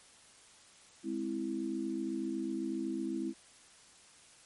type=chord; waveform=sine; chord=Ab augmented; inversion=none; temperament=equal; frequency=207.7 / 261.6 / 329.6 Hz; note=Ab3 / C4 / E4; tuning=0 / 0 / 0 cents; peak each=-40 / -38 / -36 dBFS; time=1.03-3.34 s; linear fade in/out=50 ms; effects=white hiss -59 dBFS RMS until 4.45 s + MP3 48 kbps